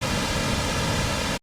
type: noise with comb filter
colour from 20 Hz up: pink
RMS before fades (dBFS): -24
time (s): 0.01-1.38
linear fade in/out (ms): 20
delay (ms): 2.7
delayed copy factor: -0.6
effects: low-pass 7000 Hz 12 dB/octave + Opus 48 kbps